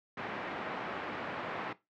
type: band-pass noise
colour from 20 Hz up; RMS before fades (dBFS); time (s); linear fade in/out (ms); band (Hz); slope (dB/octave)
white; -39; 0.17-1.73; 5; 150 to 1600; 12
effects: noise-tail reverb RT60 0.2 s tail -17 dB re dry + low-pass 3000 Hz 12 dB/octave